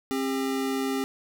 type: tone pair together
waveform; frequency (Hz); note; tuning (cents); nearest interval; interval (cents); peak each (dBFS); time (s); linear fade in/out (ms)
square; 267.8 / 401; C4 / G4; +40 / +39; perfect fifth; 699; -28 / -31; 0.11-1.04; 0
effects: none